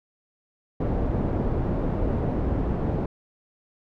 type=low-pass noise; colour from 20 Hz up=pink; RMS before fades=-25 dBFS; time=0.8-3.06 s; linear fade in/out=5 ms; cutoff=550 Hz; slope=12 dB/octave; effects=none